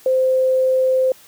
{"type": "tone", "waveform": "sine", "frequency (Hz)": 519, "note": "C5", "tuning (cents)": -14, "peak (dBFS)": -13, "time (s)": [0.06, 1.12], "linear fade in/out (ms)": 2, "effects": ["white hiss -47 dBFS RMS until 1.27 s"]}